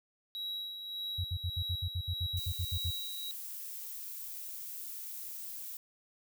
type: tone with tremolo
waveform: triangle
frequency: 3872 Hz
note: B7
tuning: 35 cents flat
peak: -34 dBFS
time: 0.35-3.31 s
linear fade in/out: 0 ms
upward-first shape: sine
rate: 1.7 Hz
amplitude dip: 50%
type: tone bursts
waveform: sine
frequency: 88.3 Hz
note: F2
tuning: 20 cents sharp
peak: -31 dBFS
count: 14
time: 1.18-2.908 s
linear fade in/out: 10 ms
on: 64 ms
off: 64 ms
type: noise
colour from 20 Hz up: violet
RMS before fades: -43 dBFS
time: 2.37-5.77 s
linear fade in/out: 2 ms
effects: none